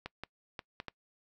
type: clicks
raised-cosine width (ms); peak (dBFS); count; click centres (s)
0.3; -23; 5; 0.06 / 0.236 / 0.592 / 0.801 / 0.883
effects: noise-tail reverb RT60 0.1 s tail -24 dB re dry